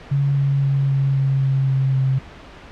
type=tone with pitch steps; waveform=sine; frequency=140 / 138.95 / 137.91 / 136.88 / 135.86 / 134.84 / 133.83 / 132.83 Hz; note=C#3 / C#3 / C#3 / C#3 / C#3 / C#3 / C3 / C3; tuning=+18 / +4 / -9 / -22 / -34 / -48 / +39 / +26 cents; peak=-15 dBFS; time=0.11-2.19 s; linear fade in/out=10 ms; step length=260 ms; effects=pink hiss -40 dBFS RMS until 2.71 s + low-pass 3000 Hz 12 dB/octave